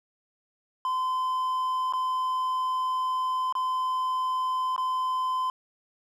triangle tone with dropouts, 1026 Hz, C6, 34 cents flat, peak -23 dBFS, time 0.85-5.5 s, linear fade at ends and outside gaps 1 ms, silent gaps 1.925-1.935 / 3.525-3.552 / 4.763-4.779 s, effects none

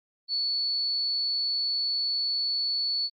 sine tone, 4435 Hz, C#8, in tune, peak -25 dBFS, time 0.28-3.1 s, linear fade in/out 50 ms, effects Opus 48 kbps

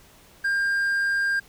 triangle tone, 1601 Hz, G6, 36 cents sharp, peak -19 dBFS, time 0.44-1.4 s, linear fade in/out 10 ms, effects pink hiss -53 dBFS RMS until 1.48 s

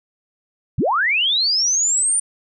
sine linear sweep, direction up, 70.3 to 9230 Hz, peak -15 dBFS, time 0.78-2.2 s, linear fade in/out 5 ms, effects none

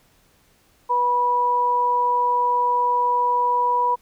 sine tone pair together, 490.1 / 977 Hz, B4 / B5, -13 / -19 cents, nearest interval octave, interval 1194 cents, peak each -27 / -17 dBFS, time 0.89-3.96 s, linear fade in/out 20 ms, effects pink hiss -59 dBFS RMS until 4.01 s

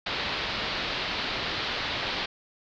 white low-pass noise, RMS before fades -31 dBFS, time 0.06-2.26 s, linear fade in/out 5 ms, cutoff 4500 Hz, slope 48 dB/octave, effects none

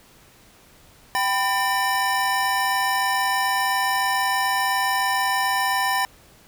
square tone cluster, 779 / 995 / 1802 Hz, G5 / B5 / A6, -11 / +13 / +41 cents, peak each -25 dBFS, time 1.15-6.05 s, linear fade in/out 0 ms, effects pink hiss -52 dBFS RMS until 6.47 s

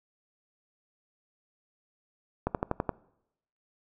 slowing click train, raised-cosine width 1 ms, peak -13 dBFS, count 6, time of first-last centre 2.47-2.892 s, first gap 78 ms, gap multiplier 1.04, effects noise-tail reverb RT60 0.8 s tail -22 dB re dry

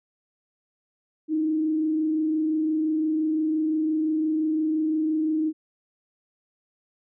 sine tone with frequency modulation, 312.6 Hz, D#4, 8 cents sharp, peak -21 dBFS, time 1.28-5.53 s, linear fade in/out 50 ms, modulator 25.8 Hz, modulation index 0.3, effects none

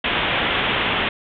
white low-pass noise, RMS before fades -21 dBFS, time 0.04-1.09 s, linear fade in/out 5 ms, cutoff 3500 Hz, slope 96 dB/octave, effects none

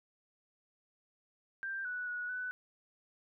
sine tone with pitch steps, 1578 / 1478 / 1462 / 1495 Hz, G6 / F#6 / F#6 / F#6, +11 / -2 / -21 / +17 cents, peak -36 dBFS, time 1.63-2.51 s, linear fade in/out 0 ms, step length 220 ms, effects none

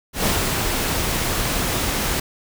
pink noise with ADSR envelope, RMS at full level -19 dBFS, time 0.13-2.2 s, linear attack 120 ms, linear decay 220 ms, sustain -3 dB, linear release 5 ms, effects none

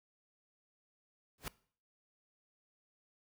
pink noise with exponential growth, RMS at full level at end -36 dBFS, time 1.38-1.48 s, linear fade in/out 2 ms, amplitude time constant 20 ms, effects noise-tail reverb RT60 0.5 s tail -21 dB re dry

